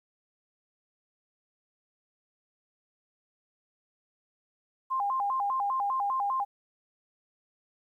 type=tone with vibrato; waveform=sine; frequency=921 Hz; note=A#5; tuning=21 cents flat; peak=-26 dBFS; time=4.9-6.45 s; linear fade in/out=20 ms; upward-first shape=square; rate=5 Hz; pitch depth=230 cents each way; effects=11-bit